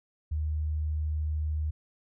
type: tone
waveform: sine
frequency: 76.7 Hz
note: D#2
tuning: 24 cents flat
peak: -27 dBFS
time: 0.31-1.71 s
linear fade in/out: 10 ms
effects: none